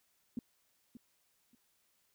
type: tone with echo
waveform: sine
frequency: 238.1 Hz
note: A#3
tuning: 37 cents sharp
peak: -34 dBFS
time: 0.37-0.39 s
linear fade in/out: 2 ms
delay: 580 ms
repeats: 2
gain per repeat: -13 dB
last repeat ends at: 1.55 s
effects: white hiss -75 dBFS RMS until 2.14 s